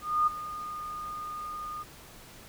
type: tone with ADSR envelope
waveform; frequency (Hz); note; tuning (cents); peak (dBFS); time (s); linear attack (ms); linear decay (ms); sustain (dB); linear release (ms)
sine; 1223; D#6; -30; -20; 0.01-1.84; 260; 13; -15; 25
effects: pink hiss -50 dBFS RMS until 2.48 s